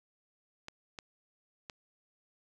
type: clicks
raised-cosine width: 0.2 ms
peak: -25 dBFS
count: 3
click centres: 0.684 / 0.988 / 1.698 s
effects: none